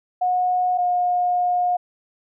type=tone pair in turn; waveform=sine; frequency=727 / 716.2 Hz; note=F#5 / F5; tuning=-31 / +43 cents; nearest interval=unison; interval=26 cents; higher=first; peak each=-17 dBFS; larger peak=neither; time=0.21-0.78 / 0.78-1.77 s; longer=second; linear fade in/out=10 ms; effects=none